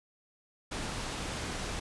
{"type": "low-pass noise", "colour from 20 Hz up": "pink", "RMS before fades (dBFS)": -37, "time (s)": [0.71, 1.8], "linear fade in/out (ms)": 10, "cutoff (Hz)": 8600, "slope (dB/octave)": 12, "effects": ["resampled to 24000 Hz"]}